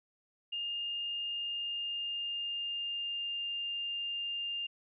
sine tone with pitch glide, 2822 to 2804 Hz, F7 to F7, +17 to +6 cents, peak -34 dBFS, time 0.52-4.67 s, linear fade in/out 10 ms, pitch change -11 cents, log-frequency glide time 1.3-3.43 s, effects none

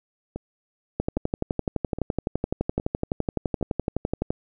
two click trains, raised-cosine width 2 ms, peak -10 / -18 dBFS, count 40 / 5, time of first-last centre 1-4.305 / 0.36-3.612 s, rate 11.8 / 1.23 Hz, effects none

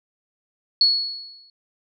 sine tone with exponential decay, 4372 Hz, C#8, 25 cents flat, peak -11 dBFS, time 0.81-1.5 s, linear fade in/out 2 ms, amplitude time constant 150 ms, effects none

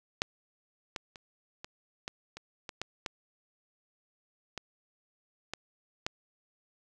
clicks, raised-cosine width 0.2 ms, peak -10 / -18 / -29 / -24 / -19 / -26 / -22 / -17 / -17 / -20 / -18 / -14 dBFS, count 12, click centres 0.219 / 0.962 / 1.158 / 1.645 / 2.079 / 2.37 / 2.692 / 2.816 / 3.062 / 4.577 / 5.536 / 6.065 s, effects none

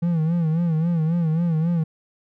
triangle tone with vibrato, 164.81 Hz, E3, in tune, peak -16 dBFS, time 0.02-1.84 s, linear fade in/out 10 ms, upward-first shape sine, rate 3.7 Hz, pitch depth 96 cents each way, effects none

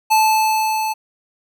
square tone with level ramp, 872 Hz, A5, 16 cents flat, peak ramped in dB -11 to -20 dBFS, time 0.1-0.94 s, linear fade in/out 20 ms, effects none

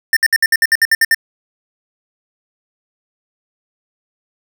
square tone bursts, 1800 Hz, A6, 39 cents sharp, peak -9 dBFS, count 11, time 0.13-1.146 s, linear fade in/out 2 ms, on 36 ms, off 62 ms, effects none

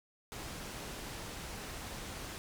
pink low-pass noise, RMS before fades -44 dBFS, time 0.32-2.38 s, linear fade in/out 0 ms, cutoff 11000 Hz, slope 12 dB/octave, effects none

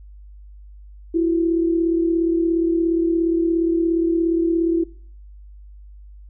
sine tone pair together, 332.9 / 370 Hz, E4 / F#4, +17 / 0 cents, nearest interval major second, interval 183 cents, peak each -16 / -24 dBFS, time 1.14-4.84 s, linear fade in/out 10 ms, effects noise-tail reverb RT60 0.5 s tail -23 dB re dry + added 50 Hz sine -39 dBFS peak until 6.29 s

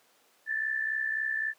sine tone with amplitude modulation, 1760 Hz, A6, in tune, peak -25 dBFS, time 0.46-1.54 s, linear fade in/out 50 ms, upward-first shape sine, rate 63.7 Hz, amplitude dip 65%, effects pink hiss -64 dBFS RMS until 1.58 s + high-pass 400 Hz 12 dB/octave

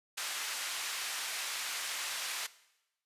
pink band-pass noise, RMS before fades -38 dBFS, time 0.17-2.47 s, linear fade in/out 10 ms, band 1500 to 11000 Hz, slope 12 dB/octave, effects noise-tail reverb RT60 0.9 s tail -18 dB re dry + resampled to 32000 Hz

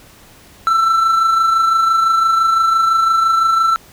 triangle tone with amplitude modulation, 1335 Hz, E6, 22 cents sharp, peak -7 dBFS, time 0.67-3.76 s, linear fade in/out 0 ms, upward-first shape sine, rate 25.9 Hz, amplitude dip 40%, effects pink hiss -44 dBFS RMS until 3.92 s

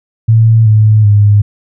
sine tone with pitch steps, 112.4 / 107.7 / 103.19 Hz, A2 / A2 / G#2, +37 / -37 / -11 cents, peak -3 dBFS, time 0.28-1.42 s, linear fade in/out 10 ms, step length 380 ms, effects none

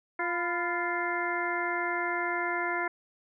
harmonic tone with a mistuned harmonic, 349.2 Hz, F4, in tune, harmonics 1 / 2 / 3 / 4 / 5 / 6, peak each -35 / -35 / -35 / -35 / -35 / -35 dBFS, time 0.19-2.88 s, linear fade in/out 5 ms, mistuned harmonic 3, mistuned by -68 cents, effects none

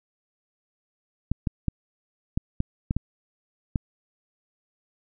clicks, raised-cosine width 5 ms, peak -11 dBFS, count 8, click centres 1.316 / 1.472 / 1.683 / 2.375 / 2.604 / 2.909 / 2.966 / 3.758 s, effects none

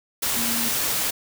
sine tone in noise, 233.1 Hz, A#3, in tune, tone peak -30 dBFS, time 0.36-0.69 s, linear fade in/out 10 ms, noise white, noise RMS -24 dBFS, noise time 0.22-1.11 s, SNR -9 dB, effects none

